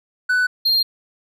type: tone pair in turn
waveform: triangle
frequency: 1493 / 4206 Hz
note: F#6 / C8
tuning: +15 / +8 cents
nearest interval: octave + tritone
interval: 1793 cents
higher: second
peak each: -13 dBFS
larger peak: neither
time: 0.29-0.47 / 0.65-0.83 s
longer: neither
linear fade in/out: 10 ms
effects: none